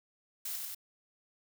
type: noise with echo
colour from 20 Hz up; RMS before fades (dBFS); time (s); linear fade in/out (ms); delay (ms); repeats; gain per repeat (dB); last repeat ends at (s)
blue; -38; 0.45-0.56; 5; 94; 2; -2; 0.748
effects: none